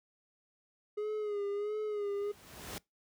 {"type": "tone with vibrato", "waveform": "triangle", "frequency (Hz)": 415.3, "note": "G#4", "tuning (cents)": 0, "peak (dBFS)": -31, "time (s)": [0.97, 2.32], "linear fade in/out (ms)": 10, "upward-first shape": "sine", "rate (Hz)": 1.5, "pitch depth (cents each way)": 54}
{"type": "noise with exponential growth", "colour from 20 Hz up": "pink", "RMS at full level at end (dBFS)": -40, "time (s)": [1.9, 2.78], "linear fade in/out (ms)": 0, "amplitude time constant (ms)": 190}
{"effects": ["noise-tail reverb RT60 0.2 s tail -25 dB re dry", "high-pass 60 Hz 12 dB/octave"]}